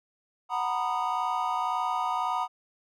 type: chord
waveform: triangle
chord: B major seventh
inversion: second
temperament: just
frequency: 740.8 / 926 / 987.8 / 1234.7 Hz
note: F#5 / A#5 / B5 / D#6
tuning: +2 / -12 / 0 / -14 cents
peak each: -30 dBFS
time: 0.49-2.48 s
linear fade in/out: 50 ms
effects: none